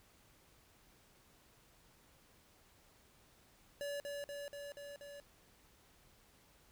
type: tone with echo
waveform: square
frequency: 572 Hz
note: D5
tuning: 46 cents flat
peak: -40 dBFS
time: 3.81-4 s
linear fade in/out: 0 ms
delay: 240 ms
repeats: 5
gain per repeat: -2 dB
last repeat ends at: 5.2 s
effects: pink hiss -67 dBFS RMS until 6.71 s